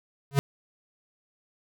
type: tone with exponential growth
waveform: square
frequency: 139.7 Hz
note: C#3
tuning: 14 cents sharp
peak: -15 dBFS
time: 0.31-0.39 s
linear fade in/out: 0 ms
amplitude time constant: 17 ms
effects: none